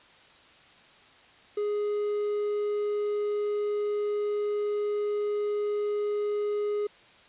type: tone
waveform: triangle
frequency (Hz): 415.3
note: G#4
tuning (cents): 0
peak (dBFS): -24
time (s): 1.57-6.87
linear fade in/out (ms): 5
effects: white hiss -55 dBFS RMS until 7.28 s + resampled to 8000 Hz